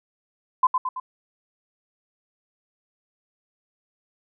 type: tone with echo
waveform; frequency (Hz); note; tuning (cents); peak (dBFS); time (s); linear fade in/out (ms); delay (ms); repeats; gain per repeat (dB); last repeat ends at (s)
sine; 1021; C6; -43; -13; 0.63-0.67; 5; 110; 3; -5; 1
effects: none